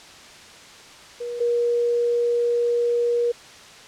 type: tone pair in turn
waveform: sine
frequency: 479.9 / 476.3 Hz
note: B4 / A#4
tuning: -50 / +37 cents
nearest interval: unison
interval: 13 cents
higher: first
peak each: -27 / -18 dBFS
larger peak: second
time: 1.2-1.4 / 1.4-3.32 s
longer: second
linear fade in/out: 10 ms
effects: white hiss -44 dBFS RMS until 3.87 s + low-pass 6000 Hz 12 dB/octave